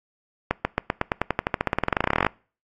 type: accelerating click train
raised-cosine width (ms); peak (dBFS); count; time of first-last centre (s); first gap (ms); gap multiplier
0.5; -5; 30; 0.51-2.266; 140; 0.93
effects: noise-tail reverb RT60 0.4 s tail -24 dB re dry + AAC 48 kbps